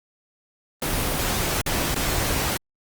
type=noise with dropouts; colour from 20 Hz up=pink; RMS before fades=-24 dBFS; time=0.82-2.57 s; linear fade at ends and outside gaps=2 ms; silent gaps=1.614-1.662 / 1.945-1.96 s; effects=Opus 24 kbps